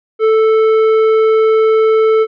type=tone with tanh clipping; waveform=sine; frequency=440 Hz; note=A4; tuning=in tune; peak=-9 dBFS; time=0.19-2.27 s; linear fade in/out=50 ms; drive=10 dB; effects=none